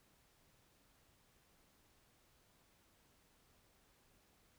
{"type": "silence", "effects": ["pink hiss -72 dBFS RMS until 4.58 s"]}